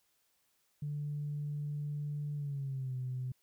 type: tone with pitch glide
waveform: sine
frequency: 146.83 to 127.82 Hz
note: D3 to C3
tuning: 0 to -40 cents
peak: -34 dBFS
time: 0.82-3.32 s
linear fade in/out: 5 ms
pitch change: -240 cents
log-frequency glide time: 2.35-2.96 s
effects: tanh soft clip ceiling -30 dBFS + white hiss -75 dBFS RMS until 3.42 s